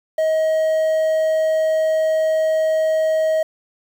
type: tone with quantisation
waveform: triangle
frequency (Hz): 633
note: D#5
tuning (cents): +30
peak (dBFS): -13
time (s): 0.18-3.43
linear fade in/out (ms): 5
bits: 7
effects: none